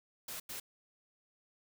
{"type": "noise bursts at uneven times", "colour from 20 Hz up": "white", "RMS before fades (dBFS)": -43, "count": 2, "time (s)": [[0.28, 0.4], [0.49, 0.6]], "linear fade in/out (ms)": 5, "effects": []}